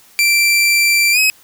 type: tone with pitch glide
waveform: sawtooth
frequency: 2349 to 2547 Hz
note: D7 to D#7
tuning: 0 to +40 cents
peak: -7 dBFS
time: 0.19-1.3 s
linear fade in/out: 0 ms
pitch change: +140 cents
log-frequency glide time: 1.12-1.19 s
effects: white hiss -47 dBFS RMS until 1.43 s